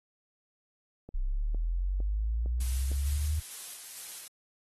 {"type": "click train", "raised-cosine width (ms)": 2, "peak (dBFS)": -31, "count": 5, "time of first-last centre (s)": [1.09, 2.916], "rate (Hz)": 2.19}
{"type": "linear sweep", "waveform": "sine", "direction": "up", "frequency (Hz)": [30.69, 77.78], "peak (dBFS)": -27, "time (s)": [1.14, 3.4], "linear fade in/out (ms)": 10}
{"type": "noise with tremolo", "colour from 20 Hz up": "blue", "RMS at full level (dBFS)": -40, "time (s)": [2.6, 4.28], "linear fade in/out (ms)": 5, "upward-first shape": "square", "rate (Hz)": 2.2, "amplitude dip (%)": 25}
{"effects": ["AAC 32 kbps"]}